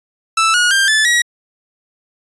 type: tone with pitch steps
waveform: sawtooth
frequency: 1320 / 1447.8 / 1588 / 1741.8 / 1910.4 Hz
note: E6 / F#6 / G6 / A6 / A#6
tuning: +2 / -38 / +22 / -18 / +42 cents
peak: -7 dBFS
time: 0.37-1.22 s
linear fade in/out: 5 ms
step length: 170 ms
effects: resampled to 24000 Hz